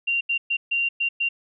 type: tone bursts at uneven times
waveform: sine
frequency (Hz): 2768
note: F7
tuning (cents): -16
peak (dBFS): -20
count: 6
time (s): 0.07-0.21 / 0.29-0.38 / 0.5-0.57 / 0.71-0.89 / 1-1.09 / 1.2-1.29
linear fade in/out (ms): 10
effects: none